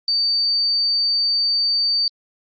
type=tone; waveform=sine; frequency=4600 Hz; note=D8; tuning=37 cents flat; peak=-16 dBFS; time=0.08-2.08 s; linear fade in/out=2 ms; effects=Opus 24 kbps